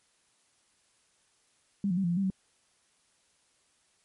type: tone with pitch steps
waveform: sine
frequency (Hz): 199.3 / 175.5 / 193.9 / 172.1 / 173.2 / 196.2 / 189.2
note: G3 / F3 / G3 / F3 / F3 / G3 / F#3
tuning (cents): +29 / +9 / -19 / -25 / -14 / +2 / +39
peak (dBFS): -25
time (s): 1.84-2.302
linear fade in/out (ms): 2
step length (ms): 66
effects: white hiss -69 dBFS RMS until 4.04 s + MP3 48 kbps